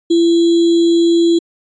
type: tone with sample-and-hold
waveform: sine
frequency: 337.3 Hz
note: E4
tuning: 40 cents sharp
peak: -8 dBFS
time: 0.1-1.39 s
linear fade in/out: 10 ms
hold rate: 3675 Hz
effects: resampled to 16000 Hz